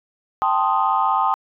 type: chord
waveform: sine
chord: A half-diminished seventh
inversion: third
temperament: equal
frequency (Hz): 784 / 880 / 1046.5 / 1244.5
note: G5 / A5 / C6 / Eb6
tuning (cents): 0 / 0 / 0 / 0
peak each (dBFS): -21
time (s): 0.42-1.34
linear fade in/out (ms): 0
effects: tanh soft clip ceiling -7 dBFS